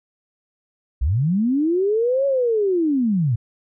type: linear two-way sweep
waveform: sine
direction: up then down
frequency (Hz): 53.6 to 561 to 105.4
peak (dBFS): -16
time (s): 1.01-3.36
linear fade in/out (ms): 10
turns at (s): 2.26
effects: none